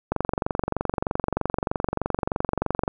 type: click train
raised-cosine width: 1 ms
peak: -9 dBFS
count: 65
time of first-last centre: 0.12-2.879 s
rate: 23.2 Hz
effects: none